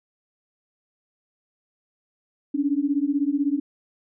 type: beating tone pair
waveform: sine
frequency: 277.2 / 293.2 Hz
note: C#4 / D4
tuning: 0 / -3 cents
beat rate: 16 Hz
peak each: -23 dBFS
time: 2.54-3.6 s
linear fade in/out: 10 ms
effects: none